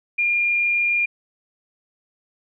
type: tone with frequency modulation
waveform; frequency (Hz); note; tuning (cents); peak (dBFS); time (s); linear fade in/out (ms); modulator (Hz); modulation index
sine; 2409; D7; +43; -17; 0.18-1.06; 10; 60.6; 0.23
effects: none